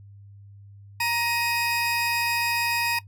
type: tone pair together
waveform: 30% pulse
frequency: 940 / 2509 Hz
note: A#5 / D#7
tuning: +14 / +14 cents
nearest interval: octave + perfect fourth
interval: 1700 cents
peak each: -23 dBFS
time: 1-2.99 s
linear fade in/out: 5 ms
effects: noise-tail reverb RT60 0.1 s tail -17 dB re dry + added 100 Hz sine -44 dBFS peak until 3.07 s